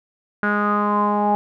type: tone with low-pass filter sweep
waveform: sawtooth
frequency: 207.1 Hz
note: G#3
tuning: 5 cents flat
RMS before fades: -19 dBFS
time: 0.43-1.35 s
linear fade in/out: 0 ms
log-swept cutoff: 1500 to 830 Hz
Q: 8.6
effects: none